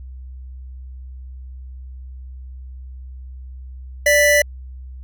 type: tone pair together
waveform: square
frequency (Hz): 587.3 / 1975.5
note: D5 / B6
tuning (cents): 0 / 0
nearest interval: octave + major sixth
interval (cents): 2100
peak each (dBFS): -15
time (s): 4.06-4.42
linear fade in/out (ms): 5
effects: added 64 Hz sine -32 dBFS peak until 5.03 s